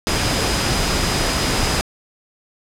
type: tone in noise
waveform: sine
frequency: 4978 Hz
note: D#8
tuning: in tune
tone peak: -28 dBFS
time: 0.07-1.81 s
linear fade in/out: 0 ms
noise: pink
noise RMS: -19 dBFS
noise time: 0.07-1.81 s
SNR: -12 dB
effects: low-pass 9000 Hz 12 dB/octave